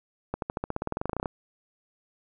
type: accelerating click train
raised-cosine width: 1 ms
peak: -15 dBFS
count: 19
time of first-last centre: 0.34-1.258 s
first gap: 82 ms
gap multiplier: 0.94
effects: none